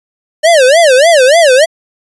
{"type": "tone with vibrato", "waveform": "square", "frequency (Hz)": 587.3, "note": "D5", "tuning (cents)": 0, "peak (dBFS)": -4, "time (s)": [0.43, 1.66], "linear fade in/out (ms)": 20, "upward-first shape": "sine", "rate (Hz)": 3.4, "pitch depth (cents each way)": 270, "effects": ["resampled to 24000 Hz"]}